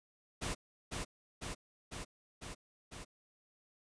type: noise with echo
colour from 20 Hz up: pink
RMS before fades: -38 dBFS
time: 0.41-0.55 s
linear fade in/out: 20 ms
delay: 500 ms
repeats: 5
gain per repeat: -2 dB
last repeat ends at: 3.05 s
effects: resampled to 22050 Hz